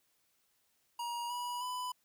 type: tone with pitch steps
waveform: square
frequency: 950 / 973.3 / 997.2 Hz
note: A#5 / B5 / B5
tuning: +33 / -26 / +16 cents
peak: -37 dBFS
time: 0.99-1.92 s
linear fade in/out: 5 ms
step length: 310 ms
effects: white hiss -75 dBFS RMS until 2.04 s